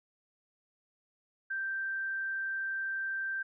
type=tone; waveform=sine; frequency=1568 Hz; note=G6; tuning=in tune; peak=-32 dBFS; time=1.5-3.43 s; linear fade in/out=10 ms; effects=none